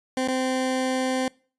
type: tone with dropouts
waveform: 20% pulse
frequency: 259 Hz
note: C4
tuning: 17 cents flat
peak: -18 dBFS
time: 0.17-1.28 s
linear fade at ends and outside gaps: 2 ms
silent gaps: 0.276-0.283 s
effects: noise-tail reverb RT60 0.4 s tail -24 dB re dry + resampled to 24000 Hz